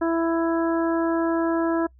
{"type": "harmonic tone", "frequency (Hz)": 331.4, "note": "E4", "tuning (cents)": 9, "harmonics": [1, 2, 3, 4, 5], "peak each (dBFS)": [-21, -27, -31, -33, -35], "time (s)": [0.01, 1.87], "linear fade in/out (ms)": 10, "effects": ["noise-tail reverb RT60 0.1 s tail -25 dB re dry", "added 63 Hz sine -50 dBFS peak until 1.99 s"]}